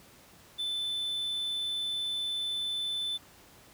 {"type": "tone", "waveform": "triangle", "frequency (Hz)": 3520, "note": "A7", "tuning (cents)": 0, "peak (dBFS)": -29, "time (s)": [0.58, 3.18], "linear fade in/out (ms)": 20, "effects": ["pink hiss -56 dBFS RMS until 3.73 s", "high-pass 60 Hz 12 dB/octave"]}